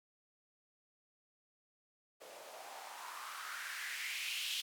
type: noise with band-pass filter sweep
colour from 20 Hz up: blue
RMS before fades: -44 dBFS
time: 2.2-4.62 s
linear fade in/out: 20 ms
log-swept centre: 500 to 3300 Hz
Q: 3.6
effects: none